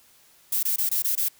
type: noise bursts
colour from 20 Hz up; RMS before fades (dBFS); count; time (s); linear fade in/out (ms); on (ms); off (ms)
violet; -24; 6; 0.52-1.285; 5; 110; 21
effects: white hiss -57 dBFS RMS until 1.39 s